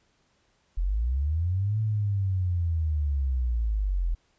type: linear two-way sweep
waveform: sine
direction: up then down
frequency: 40.46 to 110 to 40.46 Hz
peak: -23 dBFS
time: 0.77-4.15 s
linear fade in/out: 10 ms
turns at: 1.8 s
effects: pink hiss -68 dBFS RMS until 4.38 s + resampled to 16000 Hz